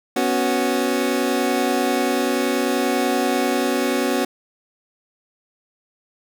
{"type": "chord", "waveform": "25% pulse", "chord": "B suspended second", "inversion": "none", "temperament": "equal", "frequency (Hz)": [246.9, 277.2, 370], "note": ["B3", "C#4", "F#4"], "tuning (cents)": [0, 0, 0], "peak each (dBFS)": -19, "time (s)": [0.16, 4.25], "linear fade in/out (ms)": 5, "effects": []}